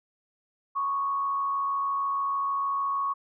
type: tone with frequency modulation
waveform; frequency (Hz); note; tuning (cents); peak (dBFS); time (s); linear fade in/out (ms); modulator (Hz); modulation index
sine; 1108.7; C#6; 0; -25; 0.75-3.14; 20; 86.4; 0.39
effects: none